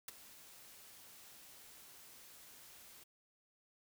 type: noise with ADSR envelope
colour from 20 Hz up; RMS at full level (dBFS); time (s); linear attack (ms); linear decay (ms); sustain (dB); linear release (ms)
white; -43; 0.08-3.04; 4; 16; -15; 11
effects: none